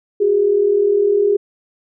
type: tone pair together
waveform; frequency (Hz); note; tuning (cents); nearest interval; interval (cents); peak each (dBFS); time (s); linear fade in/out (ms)
sine; 370 / 409.8; F#4 / G#4; 0 / -23; major second; 177; -19 / -12; 0.2-1.37; 10
effects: none